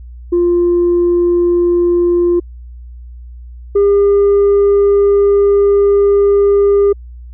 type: tone pair in turn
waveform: sine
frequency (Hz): 348.9 / 402.8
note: F4 / G4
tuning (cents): -2 / +47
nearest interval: major second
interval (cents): 249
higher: second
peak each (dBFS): -7 / -4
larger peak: second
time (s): 0.32-2.4 / 3.75-6.93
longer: second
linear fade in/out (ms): 10
effects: tanh soft clip ceiling -6 dBFS + added 60 Hz sine -29 dBFS peak until 7.33 s